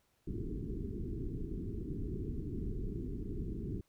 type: low-pass noise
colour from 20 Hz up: pink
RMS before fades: -39 dBFS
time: 0.27-3.81 s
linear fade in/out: 5 ms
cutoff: 420 Hz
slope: 96 dB/octave
effects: pink hiss -75 dBFS RMS until 3.88 s